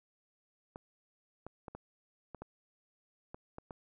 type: clicks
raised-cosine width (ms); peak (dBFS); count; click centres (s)
1; -30; 9; 0.759 / 1.466 / 1.682 / 1.75 / 2.347 / 2.42 / 3.345 / 3.584 / 3.708
effects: none